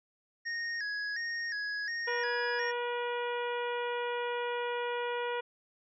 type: tone with vibrato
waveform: square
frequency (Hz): 1760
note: A6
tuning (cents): 0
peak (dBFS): -34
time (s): 0.45-2.72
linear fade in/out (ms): 20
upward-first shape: square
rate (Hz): 1.4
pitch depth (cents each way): 91
type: harmonic tone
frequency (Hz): 482.4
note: B4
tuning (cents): -41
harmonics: 1 / 2 / 3 / 4 / 5 / 6 / 7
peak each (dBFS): -34 / -37 / -41 / -44 / -45 / -47 / -51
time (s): 2.07-5.41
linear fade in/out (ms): 10
effects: resampled to 16000 Hz